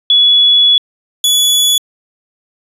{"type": "tone pair in turn", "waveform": ["sine", "sawtooth"], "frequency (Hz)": [3396, 3412], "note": ["G#7", "G#7"], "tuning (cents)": [38, 46], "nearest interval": "unison", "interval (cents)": 8, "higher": "second", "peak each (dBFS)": -5, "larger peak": "neither", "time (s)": [[0.1, 0.78], [1.24, 1.78]], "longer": "first", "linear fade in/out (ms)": 2, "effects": ["resampled to 32000 Hz"]}